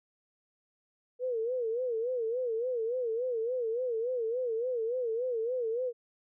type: tone with vibrato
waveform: sine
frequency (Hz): 476.9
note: A#4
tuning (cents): +39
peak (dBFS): -29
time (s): 1.19-5.93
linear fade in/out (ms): 50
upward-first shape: sine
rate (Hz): 3.5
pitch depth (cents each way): 130
effects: none